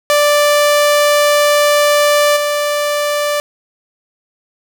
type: tone with level steps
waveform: sawtooth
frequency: 587.3 Hz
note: D5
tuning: in tune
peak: -5 / -10 dBFS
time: 0.1-3.4 s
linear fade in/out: 0 ms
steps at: 2.36 s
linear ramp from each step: 10 ms
effects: none